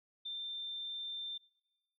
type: tone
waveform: sine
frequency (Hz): 3578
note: A7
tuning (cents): +28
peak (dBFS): -39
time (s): 0.25-1.38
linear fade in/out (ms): 10
effects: noise-tail reverb RT60 1.0 s tail -22 dB re dry